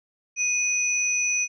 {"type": "tone pair together", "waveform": "sine", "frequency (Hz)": [2489, 5954], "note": ["D#7", "F#8"], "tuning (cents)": [0, 10], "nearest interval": "octave + minor third", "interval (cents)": 1510, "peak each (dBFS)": -24, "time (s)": [0.36, 1.48], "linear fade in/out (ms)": 50, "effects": []}